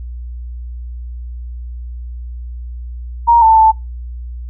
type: tone with pitch steps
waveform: sine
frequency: 938 / 889 / 881 Hz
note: A#5 / A5 / A5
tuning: +11 / +18 / +2 cents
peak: -5 dBFS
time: 3.27-3.72 s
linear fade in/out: 20 ms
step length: 150 ms
effects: noise-tail reverb RT60 0.2 s tail -24 dB re dry + added 60 Hz sine -24 dBFS peak until 4.49 s